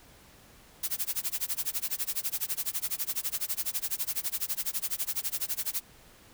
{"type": "noise with tremolo", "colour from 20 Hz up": "blue", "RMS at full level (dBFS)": -29, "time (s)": [0.83, 5.81], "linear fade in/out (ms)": 5, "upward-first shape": "sine", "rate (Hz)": 12, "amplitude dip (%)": 100, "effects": ["pink hiss -56 dBFS RMS until 6.33 s"]}